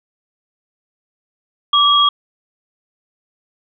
sine tone pair together, 1163 / 3289 Hz, D6 / G#7, -17 / -18 cents, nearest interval octave + tritone, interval 1799 cents, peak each -12 dBFS, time 1.73-2.09 s, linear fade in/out 5 ms, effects none

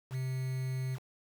triangle tone with quantisation, 130 Hz, C3, 11 cents flat, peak -30 dBFS, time 0.1-0.99 s, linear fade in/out 50 ms, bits 8, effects none

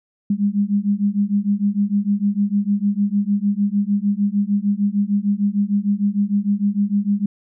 sine beating tone pair, 199.7 / 206.3 Hz, G3 / G#3, +32 / -11 cents, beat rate 6.6 Hz, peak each -19 dBFS, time 0.3-7.26 s, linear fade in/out 5 ms, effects none

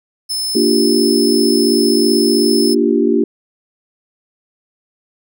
sawtooth tone, 5240 Hz, E8, 11 cents flat, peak -15 dBFS, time 0.29-2.75 s, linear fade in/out 20 ms
sine chord, G minor seventh, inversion first, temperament equal, 233.1 / 293.7 / 349.2 / 392 Hz, Bb3 / D4 / F4 / G4, 0 / 0 / 0 / 0 cents, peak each -16 dBFS, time 0.55-3.24 s, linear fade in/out 5 ms
effects none

